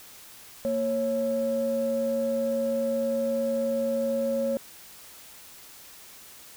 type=tone pair together; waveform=sine; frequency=230.8 / 549 Hz; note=A#3 / C#5; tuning=-17 / -17 cents; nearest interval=octave + minor third; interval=1500 cents; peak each=-29 / -24 dBFS; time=0.65-4.57 s; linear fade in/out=0 ms; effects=tanh soft clip ceiling -18 dBFS + white hiss -48 dBFS RMS until 6.56 s